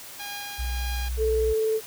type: tone with tremolo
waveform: 10% pulse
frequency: 814 Hz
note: G#5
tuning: 35 cents flat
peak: -25 dBFS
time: 0.19-1.09 s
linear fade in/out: 10 ms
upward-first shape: triangle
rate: 1.7 Hz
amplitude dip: 35%
type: tone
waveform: sine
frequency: 61.4 Hz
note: B1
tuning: 9 cents flat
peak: -26 dBFS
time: 0.58-1.54 s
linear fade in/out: 20 ms
type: tone with vibrato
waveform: sine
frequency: 440 Hz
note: A4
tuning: in tune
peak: -21 dBFS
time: 1.17-1.81 s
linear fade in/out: 50 ms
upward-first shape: sine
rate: 20 Hz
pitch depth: 15 cents each way
effects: white hiss -42 dBFS RMS until 1.86 s